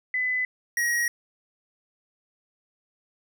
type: tone pair in turn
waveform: sine / square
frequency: 2008 / 1895.3 Hz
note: B6 / A#6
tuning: +28 / +28 cents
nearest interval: minor second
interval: 100 cents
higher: first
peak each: -23 dBFS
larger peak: neither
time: 0.14-0.45 / 0.77-1.08 s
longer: neither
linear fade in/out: 2 ms
effects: none